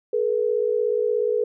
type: tone pair together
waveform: sine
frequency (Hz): 426.6 / 483.4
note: G#4 / B4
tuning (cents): +46 / -37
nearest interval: major second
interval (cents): 217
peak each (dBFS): -22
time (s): 0.13-1.44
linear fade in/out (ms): 5
effects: none